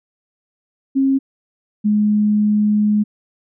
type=tone pair in turn; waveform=sine; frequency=270 / 209.9 Hz; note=C#4 / G#3; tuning=-45 / +19 cents; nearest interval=major third; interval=436 cents; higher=first; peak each=-12 dBFS; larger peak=neither; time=0.95-1.19 / 1.84-3.04 s; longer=second; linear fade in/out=20 ms; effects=none